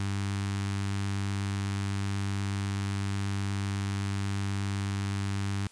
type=tone with notch filter; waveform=sawtooth; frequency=99.1 Hz; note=G2; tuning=19 cents sharp; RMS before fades=-31 dBFS; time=0-5.67 s; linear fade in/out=0 ms; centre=540 Hz; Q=0.73; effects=white hiss -56 dBFS RMS until 5.71 s + resampled to 22050 Hz